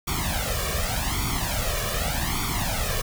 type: noise with flanger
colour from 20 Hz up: pink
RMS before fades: -26 dBFS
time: 0.07-3.02 s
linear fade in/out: 10 ms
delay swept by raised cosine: 0.88 to 1.74 ms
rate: 0.85 Hz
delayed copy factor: +0.9
effects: none